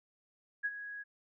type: tone with ADSR envelope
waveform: sine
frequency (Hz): 1661.2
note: G#6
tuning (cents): 0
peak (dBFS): -29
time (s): 0.63-1.04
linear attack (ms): 23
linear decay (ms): 44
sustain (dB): -12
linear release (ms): 26
effects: none